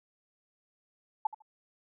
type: tone with echo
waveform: sine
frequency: 862 Hz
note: A5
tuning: 36 cents flat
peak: -24 dBFS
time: 1.25-1.27 s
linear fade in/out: 5 ms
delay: 76 ms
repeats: 2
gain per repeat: -15 dB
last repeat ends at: 1.422 s
effects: none